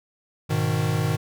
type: chord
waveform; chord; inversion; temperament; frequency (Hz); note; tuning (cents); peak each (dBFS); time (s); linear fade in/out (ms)
square; G# minor; none; equal; 103.83 / 123.47 / 155.56; G#2 / B2 / D#3; 0 / 0 / 0; -27 / -27 / -25; 0.49-1.17; 20
effects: none